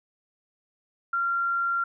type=tone; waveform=sine; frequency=1380 Hz; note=F6; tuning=21 cents flat; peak=-23 dBFS; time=1.13-1.84 s; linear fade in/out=5 ms; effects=none